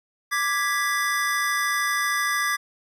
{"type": "chord", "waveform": "square", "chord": "G# diminished", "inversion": "second", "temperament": "equal", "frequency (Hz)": [1174.7, 1661.2, 1975.5], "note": ["D6", "G#6", "B6"], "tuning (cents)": [0, 0, 0], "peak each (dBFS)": -27, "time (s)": [0.31, 2.57], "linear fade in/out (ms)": 20, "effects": ["resampled to 32000 Hz"]}